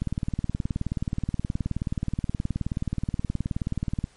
click train, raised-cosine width 5 ms, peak -14 dBFS, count 77, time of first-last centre 0.02-4.041 s, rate 18.9 Hz, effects pink hiss -58 dBFS RMS until 4.16 s + MP3 48 kbps

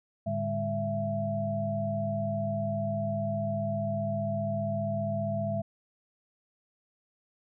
sine tone cluster, 107.8 / 147.9 / 203 / 667 Hz, A2 / D3 / G#3 / E5, -35 / +13 / -39 / +20 cents, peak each -34 / -38 / -34 / -31 dBFS, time 0.26-5.62 s, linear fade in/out 10 ms, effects none

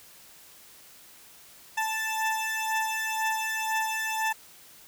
20% pulse beating tone pair, 880 / 882 Hz, A5 / A5, 0 / +4 cents, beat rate 2 Hz, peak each -24 / -27 dBFS, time 1.77-4.33 s, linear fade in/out 10 ms, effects white hiss -52 dBFS RMS until 4.87 s

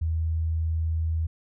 sine tone, 80.8 Hz, E2, 34 cents flat, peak -23 dBFS, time 0.01-1.27 s, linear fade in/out 10 ms, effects none

